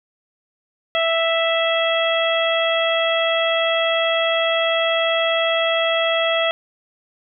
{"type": "harmonic tone", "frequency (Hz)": 659.3, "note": "E5", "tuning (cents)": 0, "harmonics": [1, 2, 3, 4, 5], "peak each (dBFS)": [-19, -25, -25, -26, -23], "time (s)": [0.95, 6.51], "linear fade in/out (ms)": 0, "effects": []}